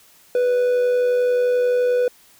triangle tone with amplitude modulation, 493.9 Hz, B4, in tune, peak -12 dBFS, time 0.35-2.08 s, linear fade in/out 2 ms, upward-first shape sine, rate 91.4 Hz, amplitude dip 30%, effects white hiss -52 dBFS RMS until 2.39 s

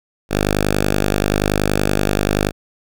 5% pulse tone, 50.5 Hz, G#1, 48 cents flat, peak -4 dBFS, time 0.29-2.52 s, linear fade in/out 50 ms, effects none

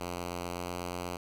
5% pulse tone with pitch glide, 87.9 to 88.51 Hz, F2 to F2, +12 to +24 cents, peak -24 dBFS, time 0-1.17 s, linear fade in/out 5 ms, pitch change +12 cents, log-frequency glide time 0.54-0.68 s, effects none

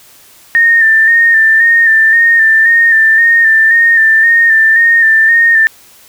sine tone with vibrato, 1813 Hz, A#6, 49 cents flat, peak -4 dBFS, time 0.55-5.67 s, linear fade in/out 0 ms, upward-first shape square, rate 1.9 Hz, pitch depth 31 cents each way, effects white hiss -41 dBFS RMS until 6.08 s

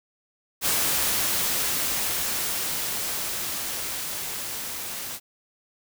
white noise with level ramp, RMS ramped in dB -23 to -34 dBFS, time 0.61-5.2 s, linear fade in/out 50 ms, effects none

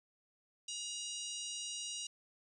harmonic tone with a mistuned harmonic, 960 Hz, B5, 49 cents flat, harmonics 3 / 4 / 5 / 6 / 7 / 8 / 9, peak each -45 / -48 / -52 / -46 / -49 / -55 / -49 dBFS, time 0.68-2.07 s, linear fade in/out 5 ms, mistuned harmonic 3, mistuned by -17 cents, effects 12-bit

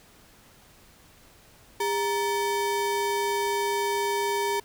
square ring-modulated tone, 671 Hz, E5, 31 cents sharp, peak -22 dBFS, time 1.8-4.6 s, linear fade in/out 5 ms, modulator 267 Hz, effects pink hiss -55 dBFS RMS until 4.64 s

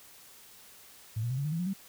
sine tone with pitch steps, 110 / 119.26 / 129.31 / 140.2 / 152.01 / 164.81 / 178.7 / 193.75 Hz, A2 / A#2 / C3 / C#3 / D#3 / E3 / F3 / G3, 0 / +40 / -20 / +20 / -40 / 0 / +40 / -20 cents, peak -29 dBFS, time 1.16-1.736 s, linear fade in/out 10 ms, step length 72 ms, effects white hiss -54 dBFS RMS until 1.88 s

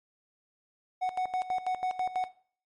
triangle tone with tremolo, 740 Hz, F#5, in tune, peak -24 dBFS, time 1.01-2.29 s, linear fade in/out 20 ms, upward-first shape square, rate 6.1 Hz, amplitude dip 80%, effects noise-tail reverb RT60 0.5 s tail -18 dB re dry + MP3 48 kbps

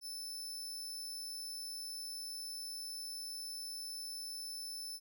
sawtooth tone with amplitude modulation, 5274 Hz, E8, in tune, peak -38 dBFS, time 0.01-5 s, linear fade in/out 50 ms, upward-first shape sine, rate 227 Hz, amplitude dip 30%, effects none

